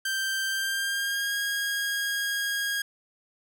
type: tone with pitch glide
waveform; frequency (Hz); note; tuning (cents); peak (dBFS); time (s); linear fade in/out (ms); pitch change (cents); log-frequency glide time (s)
sawtooth; 1568 to 1634.6; G6 to G#6; 0 to -28; -23; 0.05-2.82; 5; +72; 0.48-1.36
effects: none